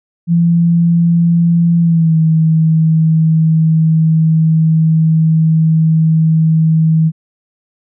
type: tone with pitch glide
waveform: sine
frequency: 169.5 to 159.99 Hz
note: E3 to D#3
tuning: +49 to +49 cents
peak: -7 dBFS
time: 0.27-7.12 s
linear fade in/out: 50 ms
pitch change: -100 cents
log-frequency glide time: 1.8-2.16 s
effects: none